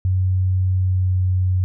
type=tone with pitch glide; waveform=sine; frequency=93 to 92.25 Hz; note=F#2 to F#2; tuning=+9 to -5 cents; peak=-15 dBFS; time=0.05-1.64 s; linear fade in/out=0 ms; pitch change=-14 cents; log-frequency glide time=0.8-1.13 s; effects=none